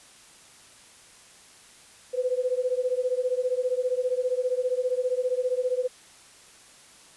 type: beating tone pair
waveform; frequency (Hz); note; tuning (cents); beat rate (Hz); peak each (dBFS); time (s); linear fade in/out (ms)
sine; 497.7 / 512.7; B4 / C5; +13 / -35; 15; -26 / -27; 2.13-5.88; 20
effects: white hiss -52 dBFS RMS until 7.16 s + resampled to 24000 Hz